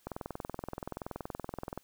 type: click train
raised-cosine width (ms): 1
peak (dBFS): -23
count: 37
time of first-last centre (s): 0.07-1.776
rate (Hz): 21.1
effects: white hiss -67 dBFS RMS until 1.83 s